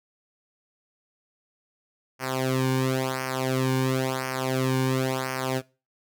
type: tone with flanger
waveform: sawtooth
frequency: 130.7 Hz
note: C3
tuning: 1 cent flat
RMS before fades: -26 dBFS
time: 2.19-5.62 s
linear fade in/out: 50 ms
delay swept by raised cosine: 0.26 to 1.56 ms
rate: 0.96 Hz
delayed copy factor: -0.9
effects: noise-tail reverb RT60 0.3 s tail -21 dB re dry